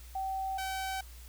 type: tone pair in turn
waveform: sine / sawtooth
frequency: 769 / 766.1 Hz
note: G5 / G5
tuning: -33 / -40 cents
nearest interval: unison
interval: 7 cents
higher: first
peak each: -32 / -30 dBFS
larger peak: second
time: 0.15-0.58 / 0.58-1.01 s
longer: neither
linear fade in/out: 5 ms
effects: added 60 Hz sine -47 dBFS peak until 1.28 s + white hiss -56 dBFS RMS until 1.28 s